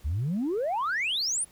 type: exponential sweep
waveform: sine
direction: up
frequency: 65.9 to 10100 Hz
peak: -24 dBFS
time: 0.04-1.45 s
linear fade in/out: 20 ms
effects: tanh soft clip ceiling -23 dBFS + pink hiss -58 dBFS RMS until 1.51 s